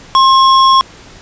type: tone with sample-and-hold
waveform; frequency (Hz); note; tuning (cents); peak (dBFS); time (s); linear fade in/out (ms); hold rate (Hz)
sine; 1064; C6; +29; -4; 0.15-0.81; 0; 4410
effects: pink hiss -37 dBFS RMS until 1.21 s + resampled to 16000 Hz